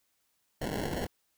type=noise with sample-and-hold; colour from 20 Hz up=white; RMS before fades=-34 dBFS; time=0.61-1.07 s; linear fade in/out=10 ms; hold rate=1225 Hz; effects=white hiss -75 dBFS RMS until 1.37 s